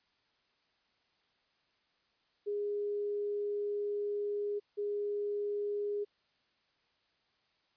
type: tone pair in turn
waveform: sine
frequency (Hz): 411.3 / 411.3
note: G#4 / G#4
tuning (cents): -17 / -17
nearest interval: unison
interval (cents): 0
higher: neither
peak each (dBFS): -32 / -32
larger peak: neither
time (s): 2.46-4.6 / 4.77-6.05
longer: first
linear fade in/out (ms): 20
effects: white hiss -74 dBFS RMS until 7.76 s + resampled to 11025 Hz